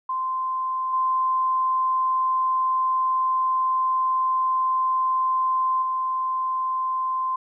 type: tone with level steps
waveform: sine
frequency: 1039 Hz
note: C6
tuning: 12 cents flat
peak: -23 / -19 / -22 dBFS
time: 0.09-7.36 s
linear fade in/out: 5 ms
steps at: 0.93 / 5.82 s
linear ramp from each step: 5 ms
effects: none